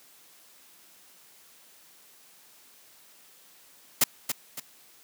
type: noise with echo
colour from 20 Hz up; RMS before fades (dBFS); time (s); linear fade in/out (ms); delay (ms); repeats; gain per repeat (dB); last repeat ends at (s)
white; -20; 4.01-4.04; 5; 280; 2; -8; 4.6
effects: white hiss -56 dBFS RMS until 5.03 s + high-pass 150 Hz 12 dB/octave